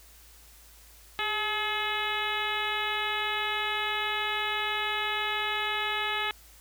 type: harmonic tone with a mistuned harmonic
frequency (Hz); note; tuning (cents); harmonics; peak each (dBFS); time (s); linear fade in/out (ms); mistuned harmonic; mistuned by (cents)
426.1; G#4; +44; 1 / 2 / 3 / 4 / 5 / 6 / 7 / 8 / 9; -40 / -35 / -35 / -35 / -35 / -36 / -37 / -38 / -39; 1.19-6.31; 0; 1; -57
effects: added 55 Hz sine -55 dBFS peak until 6.6 s + white hiss -55 dBFS RMS until 6.6 s